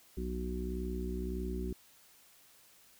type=harmonic tone; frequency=61.74 Hz; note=B1; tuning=in tune; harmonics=1 / 3 / 4 / 5 / 6; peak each=-37 / -41 / -44 / -47 / -41 dBFS; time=0.17-1.73 s; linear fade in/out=5 ms; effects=white hiss -62 dBFS RMS until 2.99 s